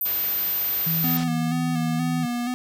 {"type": "tone", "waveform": "sine", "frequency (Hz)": 13750, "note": "A9", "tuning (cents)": -41, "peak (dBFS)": -22, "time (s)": [0.01, 1.17], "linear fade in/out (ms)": 2}
{"type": "low-pass noise", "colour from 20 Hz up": "white", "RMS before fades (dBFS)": -37, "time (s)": [0.05, 1.24], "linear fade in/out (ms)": 5, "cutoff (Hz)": 5800, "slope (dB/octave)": 24}
{"type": "tone with pitch glide", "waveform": "sine", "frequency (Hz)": [163.7, 161.63], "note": ["E3", "E3"], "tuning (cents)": [-12, -34], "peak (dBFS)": -24, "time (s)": [0.86, 2.26], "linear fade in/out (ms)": 10, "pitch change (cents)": -22, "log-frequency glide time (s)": [1.22, 1.56]}
{"type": "tone with vibrato", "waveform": "square", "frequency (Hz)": 245.3, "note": "B3", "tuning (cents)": -12, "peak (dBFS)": -25, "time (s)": [1.04, 2.54], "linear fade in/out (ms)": 0, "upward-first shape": "square", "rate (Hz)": 2.1, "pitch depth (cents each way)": 33}
{"effects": []}